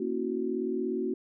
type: chord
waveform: sine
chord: F# dominant seventh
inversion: first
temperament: equal with one note detuned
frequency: 233.1 / 273.1 / 329.6 / 370 Hz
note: A#3 / C#4 / E4 / F#4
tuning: 0 / -26 / 0 / 0 cents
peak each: -34 / -35 / -36 / -31 dBFS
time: 0-1.14 s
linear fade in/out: 5 ms
effects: none